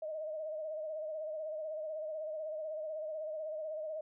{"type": "tone with vibrato", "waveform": "sine", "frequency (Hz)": 622.3, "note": "D#5", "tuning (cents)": 0, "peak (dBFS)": -37, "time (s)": [0.02, 4.01], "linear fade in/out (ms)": 5, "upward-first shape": "sine", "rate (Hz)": 16, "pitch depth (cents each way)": 53, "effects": []}